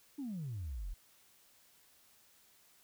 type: exponential sweep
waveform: sine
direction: down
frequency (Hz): 300.4 to 36.71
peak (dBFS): -37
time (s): 0.18-0.94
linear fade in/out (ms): 10
effects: tanh soft clip ceiling -35 dBFS + white hiss -66 dBFS RMS until 2.83 s